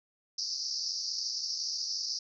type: band-pass noise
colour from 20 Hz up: white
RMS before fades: -35 dBFS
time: 0.38-2.19 s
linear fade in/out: 5 ms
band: 4600 to 5700 Hz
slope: 96 dB/octave
effects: none